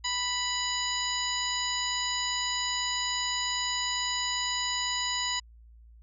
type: harmonic tone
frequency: 987.8 Hz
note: B5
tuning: in tune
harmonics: 1 / 2 / 3 / 4 / 5 / 7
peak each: -35 / -35 / -35 / -35 / -35 / -35 dBFS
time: 0.04-5.4 s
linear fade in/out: 10 ms
effects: added 57 Hz sine -50 dBFS peak until 6.02 s